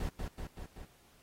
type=noise with echo; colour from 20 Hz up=brown; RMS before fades=-35 dBFS; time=0-0.09 s; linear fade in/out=2 ms; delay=190 ms; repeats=4; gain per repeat=-3 dB; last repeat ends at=0.85 s; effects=pink hiss -65 dBFS RMS until 1.22 s + AAC 48 kbps